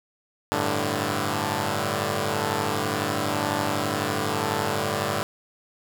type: chord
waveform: 5% pulse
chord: G suspended second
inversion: none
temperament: equal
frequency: 98 / 110 / 146.83 Hz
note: G2 / A2 / D3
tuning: 0 / 0 / 0 cents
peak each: -17 dBFS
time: 0.52-5.23 s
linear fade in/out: 0 ms
effects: none